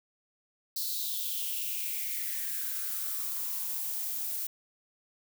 violet noise with high-pass filter sweep, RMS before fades -34 dBFS, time 0.76-4.47 s, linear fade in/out 5 ms, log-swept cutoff 4400 to 580 Hz, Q 5.7, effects none

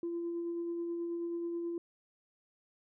sine tone with tremolo, 340.9 Hz, F4, 42 cents flat, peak -32 dBFS, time 0.03-1.78 s, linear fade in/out 2 ms, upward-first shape sine, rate 9.3 Hz, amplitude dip 25%, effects tanh soft clip ceiling -30 dBFS

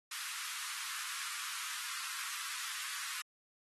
pink high-pass noise, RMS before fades -42 dBFS, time 0.11-3.22 s, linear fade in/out 5 ms, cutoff 1100 Hz, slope 48 dB/octave, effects AAC 32 kbps

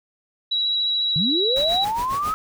sine tone with vibrato, 3894 Hz, B7, 25 cents flat, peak -19 dBFS, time 0.51-1.85 s, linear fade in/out 10 ms, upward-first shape sine, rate 14 Hz, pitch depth 14 cents each way
sine linear sweep, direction up, 138.59 to 1295 Hz, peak -21 dBFS, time 1.16-2.34 s, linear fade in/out 0 ms
pink noise with tremolo, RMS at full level -33 dBFS, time 1.56-2.34 s, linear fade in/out 2 ms, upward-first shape sine, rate 7.3 Hz, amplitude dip 80%
effects none

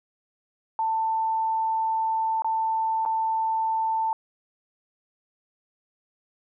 sine tone with dropouts, 890 Hz, A5, 20 cents sharp, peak -22 dBFS, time 0.79-4.13 s, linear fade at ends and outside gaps 1 ms, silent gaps 2.421-2.445 / 3.052-3.06 s, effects none

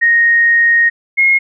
sine tone pair in turn, 1864.7 / 2154 Hz, A#6 / C7, 0 / +50 cents, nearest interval major second, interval 250 cents, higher second, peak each -7 dBFS, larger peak neither, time 0.01-0.9 / 1.17-1.39 s, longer first, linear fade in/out 20 ms, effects none

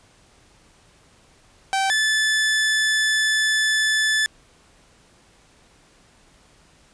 sawtooth tone pair in turn, 775 / 1741.8 Hz, G5 / A6, -20 / -18 cents, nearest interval octave + major second, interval 1402 cents, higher second, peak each -15 / -14 dBFS, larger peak second, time 1.73-1.9 / 1.9-4.26 s, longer second, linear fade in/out 0 ms, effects pink hiss -55 dBFS RMS until 6.93 s + resampled to 22050 Hz

